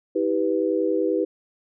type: chord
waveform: sine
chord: E minor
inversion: none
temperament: equal with one note detuned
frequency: 321.7 / 392 / 493.9 Hz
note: E4 / G4 / B4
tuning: -42 / 0 / 0 cents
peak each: -24 dBFS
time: 0.15-1.25 s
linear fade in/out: 10 ms
effects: none